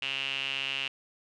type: tone with band-pass filter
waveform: sawtooth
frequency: 136.1 Hz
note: C#3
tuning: 31 cents flat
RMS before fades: -33 dBFS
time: 0.02-0.88 s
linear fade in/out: 5 ms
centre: 2800 Hz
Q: 9.3
effects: resampled to 22050 Hz